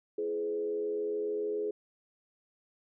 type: tone with frequency modulation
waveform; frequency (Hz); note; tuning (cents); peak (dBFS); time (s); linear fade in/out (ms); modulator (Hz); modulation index
sine; 421.5; G#4; +26; -30; 0.18-1.71; 5; 87; 0.6
effects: none